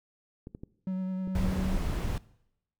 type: clicks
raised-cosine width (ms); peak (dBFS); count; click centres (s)
3; -28; 4; 0.471 / 0.549 / 0.635 / 1.275
type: tone with vibrato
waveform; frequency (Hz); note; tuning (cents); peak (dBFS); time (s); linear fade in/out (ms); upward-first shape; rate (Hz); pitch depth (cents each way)
triangle; 187; F#3; +19; -27; 0.87-1.76; 2; sine; 9.7; 14
type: noise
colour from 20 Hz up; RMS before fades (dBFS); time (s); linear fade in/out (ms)
brown; -30; 1.35-2.18; 2
effects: noise-tail reverb RT60 0.8 s tail -21 dB re dry